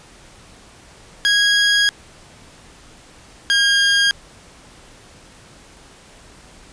20% pulse tone pair in turn, 1647 / 1619.6 Hz, G#6 / G#6, -15 / -44 cents, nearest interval unison, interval 29 cents, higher first, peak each -8 dBFS, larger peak neither, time 1.25-1.89 / 3.5-4.11 s, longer first, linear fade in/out 0 ms, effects pink hiss -45 dBFS RMS until 6.72 s + resampled to 22050 Hz

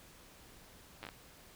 slowing click train, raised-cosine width 0.3 ms, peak -28 dBFS, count 5, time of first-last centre 1.03-1.089 s, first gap 9 ms, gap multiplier 1.34, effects pink hiss -58 dBFS RMS until 1.55 s

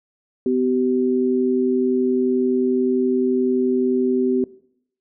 sine tone pair together, 252.4 / 383.9 Hz, B3 / G4, +38 / -36 cents, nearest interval perfect fifth, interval 726 cents, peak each -19 dBFS, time 0.46-4.44 s, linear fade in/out 2 ms, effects noise-tail reverb RT60 0.7 s tail -20 dB re dry

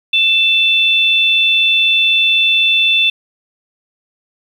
sine tone pair together, 2656 / 3520 Hz, E7 / A7, +12 / 0 cents, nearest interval perfect fourth, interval 488 cents, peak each -12 dBFS, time 0.13-3.1 s, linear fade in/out 5 ms, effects 7-bit

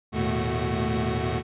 25% pulse tone cluster, 77.7 / 109.9 / 121.3 / 218.4 / 370.7 Hz, D#2 / A2 / B2 / A3 / F#4, -2 / -2 / -31 / -13 / +3 cents, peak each -27 dBFS, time 0.12-1.43 s, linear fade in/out 50 ms, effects resampled to 8000 Hz

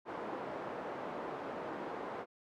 pink band-pass noise, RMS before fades -42 dBFS, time 0.05-2.26 s, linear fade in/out 50 ms, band 370 to 1000 Hz, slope 12 dB/octave, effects none

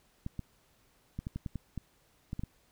clicks, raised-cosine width 5 ms, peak -24 dBFS, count 11, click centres 0.264 / 0.393 / 1.19 / 1.269 / 1.36 / 1.462 / 1.557 / 1.777 / 2.331 / 2.394 / 2.436 s, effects pink hiss -68 dBFS RMS until 2.71 s

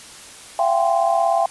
sine tone cluster, 677 / 757 / 794 / 1043 Hz, E5 / F#5 / G5 / C6, +46 / +39 / +22 / -6 cents, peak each -18 / -23 / -20 / -25 dBFS, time 0.59-1.46 s, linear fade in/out 2 ms, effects white hiss -40 dBFS RMS until 1.5 s + resampled to 24000 Hz

